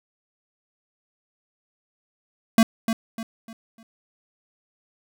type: tone with echo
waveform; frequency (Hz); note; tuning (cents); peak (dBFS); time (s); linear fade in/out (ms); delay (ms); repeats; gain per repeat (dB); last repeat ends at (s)
square; 226.2; A3; +48; -12; 2.58-2.63; 2; 300; 4; -9; 3.83
effects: none